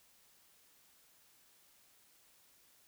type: silence
effects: white hiss -67 dBFS RMS until 2.87 s